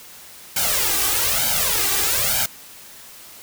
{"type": "noise with flanger", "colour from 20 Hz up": "white", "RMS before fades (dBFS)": -20, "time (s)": [0.56, 2.46], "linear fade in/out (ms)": 5, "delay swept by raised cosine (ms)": [1.3, 2.6], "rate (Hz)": 1.1, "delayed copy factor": 1, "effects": ["white hiss -42 dBFS RMS until 3.42 s"]}